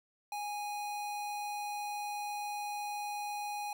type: tone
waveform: square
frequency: 827 Hz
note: G#5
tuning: 8 cents flat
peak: -37 dBFS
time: 0.32-3.73 s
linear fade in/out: 2 ms
effects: none